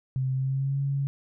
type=tone with pitch glide; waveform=sine; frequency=131.1 to 138.9 Hz; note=C3 to C#3; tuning=+4 to +4 cents; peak=-24 dBFS; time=0.16-1.07 s; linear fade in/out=0 ms; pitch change=+100 cents; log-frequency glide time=0.33-0.79 s; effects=none